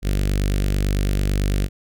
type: tone with notch filter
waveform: sawtooth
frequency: 49 Hz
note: G1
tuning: in tune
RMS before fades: -20 dBFS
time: 0.02-1.69 s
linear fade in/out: 50 ms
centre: 930 Hz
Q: 0.68
effects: none